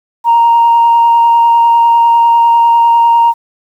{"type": "tone with vibrato", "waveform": "sine", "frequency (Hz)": 932.3, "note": "A#5", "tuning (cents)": 0, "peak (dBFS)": -3, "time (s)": [0.24, 3.34], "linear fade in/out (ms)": 50, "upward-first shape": "sine", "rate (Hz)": 10, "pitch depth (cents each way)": 9, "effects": ["tanh soft clip ceiling -1 dBFS", "7-bit"]}